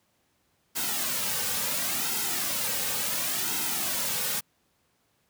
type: noise with flanger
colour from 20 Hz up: white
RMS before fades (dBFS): -29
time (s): 0.75-4.41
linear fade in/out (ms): 20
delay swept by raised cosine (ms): 1.7 to 3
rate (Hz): 0.71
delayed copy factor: -0.65
effects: pink hiss -70 dBFS RMS until 5.29 s + high-pass 80 Hz 12 dB/octave